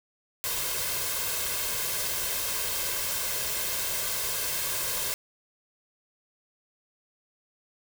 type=noise with comb filter; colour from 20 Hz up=white; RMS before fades=-30 dBFS; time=0.44-5.14 s; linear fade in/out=0 ms; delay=1.9 ms; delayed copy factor=+0.6; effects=none